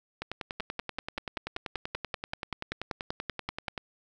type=two click trains; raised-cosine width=0.3 ms; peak=-18 / -18 dBFS; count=17 / 38; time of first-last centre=0.6-3.683 / 0.22-3.778 s; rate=5.19 / 10.4 Hz; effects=none